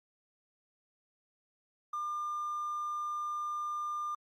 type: tone with hard clipping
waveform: triangle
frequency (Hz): 1200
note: D6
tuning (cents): +37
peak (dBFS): -34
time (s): 1.93-4.15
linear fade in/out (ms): 5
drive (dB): 4
effects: Opus 48 kbps